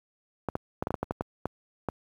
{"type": "clicks", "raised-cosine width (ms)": 1, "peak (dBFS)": -14, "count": 11, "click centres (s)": [0.487, 0.554, 0.825, 0.871, 0.906, 0.942, 1.03, 1.109, 1.209, 1.456, 1.887], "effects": ["high-pass 60 Hz 12 dB/octave", "9-bit"]}